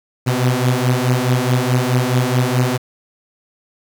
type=beating tone pair; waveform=sawtooth; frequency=123.47 / 128.17 Hz; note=B2 / C3; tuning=0 / -35 cents; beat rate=4.7 Hz; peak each=-13 / -13 dBFS; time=0.26-2.78 s; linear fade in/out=20 ms; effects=7-bit

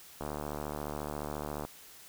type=click train; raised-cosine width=1 ms; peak=-23 dBFS; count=108; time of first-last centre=0.21-1.65 s; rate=74.3 Hz; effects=white hiss -53 dBFS RMS until 2.08 s

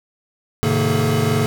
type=tone cluster; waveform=square; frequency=105.1 / 129.9 / 151.5 / 229.1 / 426.3 Hz; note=G#2 / C3 / D#3 / A#3 / G#4; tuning=+21 / -12 / -46 / -30 / +45 cents; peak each=-23 dBFS; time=0.63-1.46 s; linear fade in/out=0 ms; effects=none

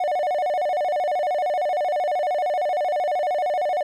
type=tone with vibrato; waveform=triangle; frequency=659.3 Hz; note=E5; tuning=in tune; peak=-18 dBFS; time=0-3.83 s; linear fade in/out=5 ms; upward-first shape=square; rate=13 Hz; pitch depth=180 cents each way; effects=none

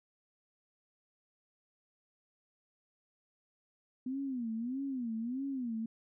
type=tone with vibrato; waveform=sine; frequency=248.1 Hz; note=B3; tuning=8 cents sharp; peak=-34 dBFS; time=4.06-5.86 s; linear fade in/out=5 ms; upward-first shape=sine; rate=1.6 Hz; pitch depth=190 cents each way; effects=none

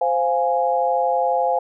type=chord; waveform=sine; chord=F minor; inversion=second; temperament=equal with one note detuned; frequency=521.1 / 698.5 / 830.6 Hz; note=C5 / F5 / Ab5; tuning=-7 / 0 / 0 cents; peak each=-21 dBFS; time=0.01-1.59 s; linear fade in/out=5 ms; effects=none

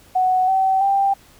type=tone with pitch steps; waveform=sine; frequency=742 / 765.1 / 788.9 Hz; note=F#5 / G5 / G5; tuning=+5 / -42 / +11 cents; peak=-14 dBFS; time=0.15-1.14 s; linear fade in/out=10 ms; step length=330 ms; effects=pink hiss -50 dBFS RMS until 1.39 s

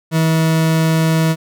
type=tone; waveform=40% pulse; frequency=161 Hz; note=E3; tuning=41 cents flat; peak=-11 dBFS; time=0.11-1.36 s; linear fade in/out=50 ms; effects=none

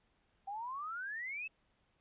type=exponential sweep; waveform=sine; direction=up; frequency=771 to 2666 Hz; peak=-39 dBFS; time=0.47-1.48 s; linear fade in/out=10 ms; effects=pink hiss -75 dBFS RMS until 2 s + resampled to 8000 Hz

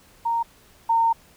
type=tone pair in turn; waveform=sine; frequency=927 / 915.3 Hz; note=A#5 / A#5; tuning=-10 / -32 cents; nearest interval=unison; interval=22 cents; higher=first; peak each=-20 / -16 dBFS; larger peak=second; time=0.25-0.43 / 0.89-1.13 s; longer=second; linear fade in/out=10 ms; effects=pink hiss -54 dBFS RMS until 1.36 s

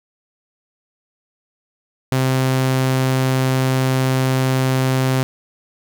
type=tone; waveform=sawtooth; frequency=130.81 Hz; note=C3; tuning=in tune; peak=-11 dBFS; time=2.12-5.23 s; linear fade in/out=0 ms; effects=8-bit

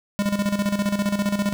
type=tone with tremolo; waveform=square; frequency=202.6 Hz; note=G#3; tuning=43 cents flat; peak=-19 dBFS; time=0.19-1.53 s; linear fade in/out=0 ms; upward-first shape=square; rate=15 Hz; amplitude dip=65%; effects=none

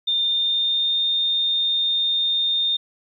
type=tone with pitch glide; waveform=sine; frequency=3614 to 3643 Hz; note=A7 to A#7; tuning=+46 to -41 cents; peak=-18 dBFS; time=0.07-2.77 s; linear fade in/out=10 ms; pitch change=+13 cents; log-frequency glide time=0.22-0.98 s; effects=10-bit

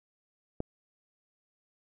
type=click; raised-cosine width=2 ms; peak=-19 dBFS; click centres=0.604 s; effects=none

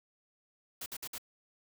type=noise bursts; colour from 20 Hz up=white; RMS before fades=-41 dBFS; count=4; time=0.81-1.182 s; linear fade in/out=5 ms; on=51 ms; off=56 ms; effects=none

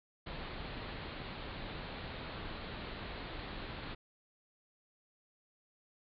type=low-pass noise; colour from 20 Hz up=pink; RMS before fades=-44 dBFS; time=0.26-3.95 s; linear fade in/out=10 ms; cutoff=4400 Hz; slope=96 dB/octave; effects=none

